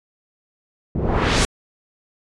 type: noise with low-pass filter sweep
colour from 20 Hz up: pink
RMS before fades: -19 dBFS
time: 0.95-1.45 s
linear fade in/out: 0 ms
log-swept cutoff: 250 to 10000 Hz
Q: 1
effects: resampled to 24000 Hz